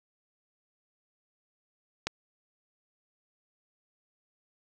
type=click; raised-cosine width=0.2 ms; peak=-12 dBFS; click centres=2.07 s; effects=none